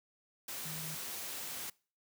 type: tone in noise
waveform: sine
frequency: 157.9 Hz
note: D#3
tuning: 26 cents sharp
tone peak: -44 dBFS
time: 0.65-0.95 s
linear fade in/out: 5 ms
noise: white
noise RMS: -42 dBFS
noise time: 0.48-1.7 s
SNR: -5 dB
effects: noise-tail reverb RT60 0.4 s tail -24 dB re dry + high-pass 100 Hz 12 dB/octave